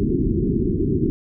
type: low-pass noise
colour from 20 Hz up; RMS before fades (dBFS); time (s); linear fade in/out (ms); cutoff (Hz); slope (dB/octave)
white; -20; 0-1.1; 0; 400; 96
effects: none